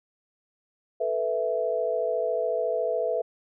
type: chord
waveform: sine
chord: A suspended second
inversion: none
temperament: equal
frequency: 440 / 493.9 / 659.3 Hz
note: A4 / B4 / E5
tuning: 0 / 0 / 0 cents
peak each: -30 / -28 / -27 dBFS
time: 1-3.22 s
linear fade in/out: 10 ms
effects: none